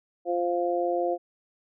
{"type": "harmonic tone", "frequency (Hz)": 174.61, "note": "F3", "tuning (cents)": 0, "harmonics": [2, 3, 4], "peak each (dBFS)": [-28, -28, -28], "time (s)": [0.25, 1.18], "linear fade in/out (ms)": 50, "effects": []}